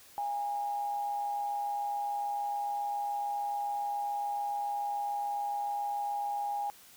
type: tone with amplitude modulation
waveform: sine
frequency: 817 Hz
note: G#5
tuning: 29 cents flat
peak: -29 dBFS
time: 0.18-6.7 s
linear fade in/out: 0 ms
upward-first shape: sine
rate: 127 Hz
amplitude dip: 40%
effects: white hiss -56 dBFS RMS until 6.96 s